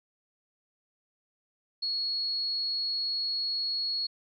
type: tone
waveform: sine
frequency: 4337 Hz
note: C#8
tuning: 39 cents flat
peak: -28 dBFS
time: 1.82-4.07 s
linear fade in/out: 10 ms
effects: none